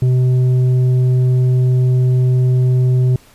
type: tone with tanh clipping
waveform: triangle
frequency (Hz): 127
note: B2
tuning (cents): +49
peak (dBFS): -11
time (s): 0.02-3.16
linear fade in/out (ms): 2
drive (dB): 10
effects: pink hiss -47 dBFS RMS until 3.34 s + resampled to 32000 Hz